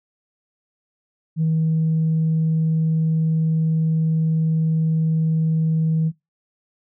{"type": "tone with vibrato", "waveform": "sine", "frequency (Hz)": 160, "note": "D#3", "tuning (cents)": 49, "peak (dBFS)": -15, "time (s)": [1.36, 6.12], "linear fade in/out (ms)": 50, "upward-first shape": "square", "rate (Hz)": 20, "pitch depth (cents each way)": 15, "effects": ["noise-tail reverb RT60 0.2 s tail -21 dB re dry", "tanh soft clip ceiling -13 dBFS"]}